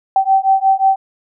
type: beating tone pair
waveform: sine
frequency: 770 / 775.6 Hz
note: G5 / G5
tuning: -31 / -19 cents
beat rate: 5.6 Hz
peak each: -13 dBFS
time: 0.16-0.96 s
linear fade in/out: 2 ms
effects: none